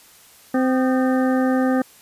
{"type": "harmonic tone with a mistuned harmonic", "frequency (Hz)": 258.9, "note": "C4", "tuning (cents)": -18, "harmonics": [1, 2, 3, 5, 6, 7], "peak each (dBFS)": [-17, -23, -27, -31, -33, -34], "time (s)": [0.54, 1.82], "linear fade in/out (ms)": 5, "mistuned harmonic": 5, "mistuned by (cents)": -95, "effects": ["white hiss -49 dBFS RMS until 2.01 s", "resampled to 32000 Hz"]}